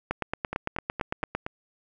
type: two click trains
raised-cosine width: 0.5 ms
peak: -12 / -16 dBFS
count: 12 / 5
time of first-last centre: 0.11-1.35 / 0.53-1.465 s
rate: 8.87 / 4.28 Hz
effects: none